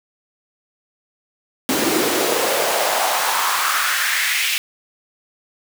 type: noise with high-pass filter sweep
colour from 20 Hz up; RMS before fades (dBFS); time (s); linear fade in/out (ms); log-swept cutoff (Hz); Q
pink; -19; 1.69-4.58; 0; 260 to 2500; 2.8
effects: none